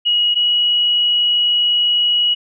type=tone pair in turn; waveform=sine; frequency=2900 / 2913 Hz; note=F#7 / F#7; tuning=-35 / -28 cents; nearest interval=unison; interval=7 cents; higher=second; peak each=-12 dBFS; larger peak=neither; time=0.05-0.35 / 0.35-2.35 s; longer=second; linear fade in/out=20 ms; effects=none